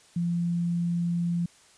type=tone; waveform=sine; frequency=172 Hz; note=F3; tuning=26 cents flat; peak=-24 dBFS; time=0.16-1.46 s; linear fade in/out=5 ms; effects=white hiss -57 dBFS RMS until 1.77 s + resampled to 22050 Hz